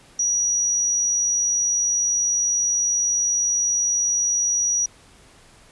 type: tone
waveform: sine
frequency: 5800 Hz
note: F#8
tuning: 35 cents flat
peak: -18 dBFS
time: 0.19-4.86 s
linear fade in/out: 5 ms
effects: pink hiss -51 dBFS RMS until 5.71 s + resampled to 24000 Hz